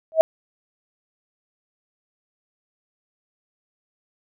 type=tone with exponential growth; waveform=sine; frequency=642 Hz; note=E5; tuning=46 cents flat; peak=-4 dBFS; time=0.12-0.21 s; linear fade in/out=0 ms; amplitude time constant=18 ms; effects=none